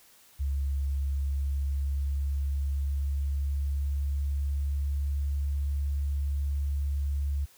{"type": "tone with pitch glide", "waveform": "sine", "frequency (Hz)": [69.3, 70.76], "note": ["C#2", "C#2"], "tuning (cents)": [0, 36], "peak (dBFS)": -26, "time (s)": [0.39, 7.46], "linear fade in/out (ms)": 20, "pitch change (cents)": 36, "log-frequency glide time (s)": [0.93, 5.16], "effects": ["white hiss -58 dBFS RMS until 7.57 s"]}